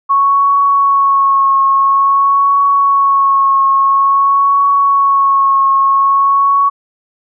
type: tone with vibrato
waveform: sine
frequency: 1104 Hz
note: C#6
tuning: 7 cents flat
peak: -7 dBFS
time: 0.09-6.7 s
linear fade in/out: 20 ms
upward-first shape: triangle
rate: 0.49 Hz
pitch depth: 25 cents each way
effects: none